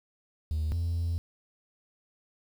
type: tone pair in turn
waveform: triangle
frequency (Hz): 77.78 / 84.67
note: D#2 / E2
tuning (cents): 0 / +47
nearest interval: minor second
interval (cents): 147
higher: second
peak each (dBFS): -24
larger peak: neither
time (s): 0.51-0.72 / 0.72-1.18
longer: second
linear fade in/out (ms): 0
effects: tanh soft clip ceiling -22 dBFS + 9-bit